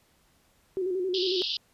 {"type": "tone with vibrato", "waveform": "sine", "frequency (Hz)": 370, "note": "F#4", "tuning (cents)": 0, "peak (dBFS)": -26, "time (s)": [0.77, 1.42], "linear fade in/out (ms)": 0, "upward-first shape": "square", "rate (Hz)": 11, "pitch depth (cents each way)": 55}
{"type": "band-pass noise", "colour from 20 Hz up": "pink", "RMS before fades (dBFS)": -31, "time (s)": [1.14, 1.57], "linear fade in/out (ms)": 2, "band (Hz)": [2900, 5100], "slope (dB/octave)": 96}
{"effects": ["pink hiss -65 dBFS RMS until 1.73 s", "resampled to 32000 Hz"]}